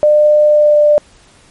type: tone with pitch glide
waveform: sine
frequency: 600 to 594.5 Hz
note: D5 to D5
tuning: +37 to +21 cents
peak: -5 dBFS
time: 0.03-0.98 s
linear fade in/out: 0 ms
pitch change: -16 cents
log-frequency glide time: 0.45-0.8 s
effects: pink hiss -46 dBFS RMS until 1.5 s + MP3 48 kbps